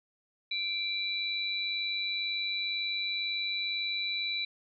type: tone pair together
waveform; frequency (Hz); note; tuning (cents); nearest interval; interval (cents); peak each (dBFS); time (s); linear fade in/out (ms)
sine; 2349 / 3951; D7 / B7; 0 / 0; major sixth; 900; -34 / -32; 0.51-4.45; 5
effects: none